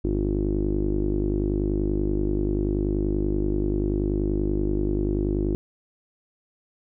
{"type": "tone with low-pass filter", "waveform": "sawtooth", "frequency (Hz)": 50.4, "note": "G1", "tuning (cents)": 49, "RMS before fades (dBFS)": -24, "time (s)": [0.04, 5.55], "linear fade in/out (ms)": 0, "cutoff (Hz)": 340, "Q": 7.9, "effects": []}